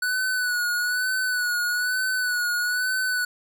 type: tone with vibrato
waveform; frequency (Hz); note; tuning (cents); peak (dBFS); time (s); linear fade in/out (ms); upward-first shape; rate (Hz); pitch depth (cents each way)
square; 1480; F#6; 0; -23; 0.02-3.25; 5; sine; 1.1; 43
effects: none